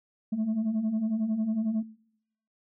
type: beating tone pair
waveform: sine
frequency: 211 / 222 Hz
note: G#3 / A3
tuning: +28 / +16 cents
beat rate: 11 Hz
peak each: -30 / -25 dBFS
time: 0.32-1.83 s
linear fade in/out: 10 ms
effects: noise-tail reverb RT60 0.8 s tail -23 dB re dry + tanh soft clip ceiling -23 dBFS